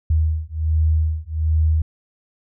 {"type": "beating tone pair", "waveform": "sine", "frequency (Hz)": [78.2, 79.5], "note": ["D#2", "D#2"], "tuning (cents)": [9, 38], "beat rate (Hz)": 1.3, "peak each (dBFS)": -19, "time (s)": [0.1, 1.82], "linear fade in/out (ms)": 5, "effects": []}